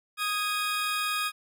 20% pulse tone pair together, 1244.5 / 1645.9 Hz, D#6 / G#6, 0 / -16 cents, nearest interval perfect fourth, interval 484 cents, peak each -23 / -29 dBFS, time 0.17-1.32 s, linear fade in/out 50 ms, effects none

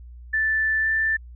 sine tone with pitch glide, 1760 to 1771.2 Hz, A6 to A6, 0 to +11 cents, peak -19 dBFS, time 0.33-1.17 s, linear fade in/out 10 ms, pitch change +11 cents, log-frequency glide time 0.81-0.87 s, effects added 60 Hz sine -39 dBFS peak until 1.35 s

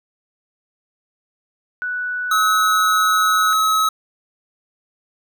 sine tone with pitch glide, 1480 to 1468.9 Hz, F#6 to F#6, 0 to -13 cents, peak -21 dBFS, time 1.82-3.53 s, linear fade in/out 0 ms, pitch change -13 cents, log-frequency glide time 2.51-2.83 s
square tone, 1284 Hz, E6, 46 cents flat, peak -15 dBFS, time 2.31-3.89 s, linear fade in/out 5 ms
effects none

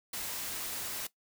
white noise, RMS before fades -38 dBFS, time 0.13-1.07 s, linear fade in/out 5 ms, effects noise-tail reverb RT60 0.1 s tail -17 dB re dry

